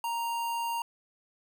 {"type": "tone with notch filter", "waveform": "square", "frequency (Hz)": 932.3, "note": "A#5", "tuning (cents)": 0, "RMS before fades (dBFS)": -32, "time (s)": [0.04, 0.82], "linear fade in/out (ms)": 2, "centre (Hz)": 5400, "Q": 1.9, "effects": []}